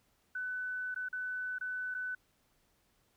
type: tone with dropouts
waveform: sine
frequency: 1500 Hz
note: F#6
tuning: 23 cents sharp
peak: -35 dBFS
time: 0.35-2.15 s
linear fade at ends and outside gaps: 5 ms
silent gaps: 0.945-0.96 / 1.087-1.128 / 1.585-1.61 / 1.943-1.947 s
effects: pink hiss -73 dBFS RMS until 3.16 s